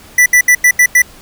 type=tone bursts at uneven times; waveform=square; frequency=1975 Hz; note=B6; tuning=in tune; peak=-5 dBFS; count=6; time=0.18-0.26 / 0.33-0.41 / 0.48-0.55 / 0.64-0.71 / 0.79-0.86 / 0.95-1.02 s; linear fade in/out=5 ms; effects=pink hiss -39 dBFS RMS until 1.21 s